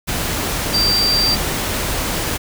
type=tone in noise; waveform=sine; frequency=4699 Hz; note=D8; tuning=in tune; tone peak=-14 dBFS; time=0.73-1.36 s; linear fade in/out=20 ms; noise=pink; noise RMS=-21 dBFS; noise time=0.07-2.38 s; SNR=+4 dB; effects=none